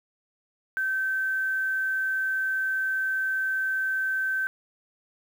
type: tone with quantisation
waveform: sine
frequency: 1545 Hz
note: G6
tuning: 26 cents flat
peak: -24 dBFS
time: 0.77-4.47 s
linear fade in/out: 0 ms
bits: 8
effects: none